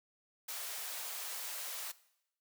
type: high-pass noise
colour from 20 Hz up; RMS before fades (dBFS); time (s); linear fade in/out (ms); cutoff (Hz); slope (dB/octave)
white; -42; 0.48-1.92; 10; 510; 24
effects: noise-tail reverb RT60 0.8 s tail -19 dB re dry